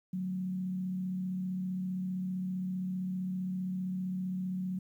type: tone with frequency modulation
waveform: sine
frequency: 185 Hz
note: F#3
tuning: in tune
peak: -32 dBFS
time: 0.13-4.79 s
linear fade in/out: 5 ms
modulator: 35.3 Hz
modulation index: 0.29
effects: 11-bit

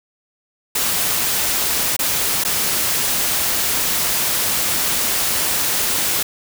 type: noise with dropouts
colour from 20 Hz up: white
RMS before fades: -19 dBFS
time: 0.75-6.23 s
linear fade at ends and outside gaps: 5 ms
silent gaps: 1.966-1.991 / 2.438-2.448 s
effects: none

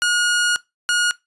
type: tone bursts at uneven times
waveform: sawtooth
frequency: 1440 Hz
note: F#6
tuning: 47 cents flat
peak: -12 dBFS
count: 2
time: 0.02-0.56 / 0.89-1.11 s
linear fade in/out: 0 ms
effects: noise-tail reverb RT60 0.2 s tail -21 dB re dry + resampled to 24000 Hz

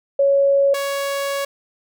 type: tone pair in turn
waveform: sine / sawtooth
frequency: 556 / 557.9 Hz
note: C#5 / C#5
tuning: +5 / +11 cents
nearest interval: unison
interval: 6 cents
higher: second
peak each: -12 / -17 dBFS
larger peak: first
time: 0.19-0.74 / 0.74-1.45 s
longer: second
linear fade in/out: 5 ms
effects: none

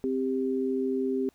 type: tone pair together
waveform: sine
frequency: 261.6 / 395.7 Hz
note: C4 / G4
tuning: 0 / +16 cents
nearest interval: perfect fifth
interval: 716 cents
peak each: -28 dBFS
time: 0.04-1.29 s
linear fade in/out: 0 ms
effects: pink hiss -66 dBFS RMS until 1.34 s

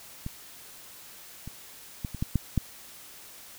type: clicks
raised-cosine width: 5 ms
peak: -21 / -26 / -19 / -24 / -15 / -11 / -11 dBFS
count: 7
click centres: 0.264 / 1.476 / 2.048 / 2.147 / 2.225 / 2.357 / 2.577 s
effects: white hiss -48 dBFS RMS until 3.58 s

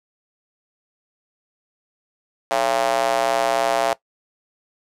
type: tone with high-pass filter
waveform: square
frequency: 61.74 Hz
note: B1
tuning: in tune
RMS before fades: -20 dBFS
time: 2.51-3.93 s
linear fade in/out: 0 ms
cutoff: 660 Hz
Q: 3.4
effects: noise-tail reverb RT60 0.1 s tail -19 dB re dry + low-pass 11000 Hz 12 dB/octave

